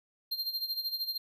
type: tone with tremolo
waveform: square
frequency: 4186 Hz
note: C8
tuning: in tune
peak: -30 dBFS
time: 0.31-1.18 s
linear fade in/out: 10 ms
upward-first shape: sine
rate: 13 Hz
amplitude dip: 75%
effects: none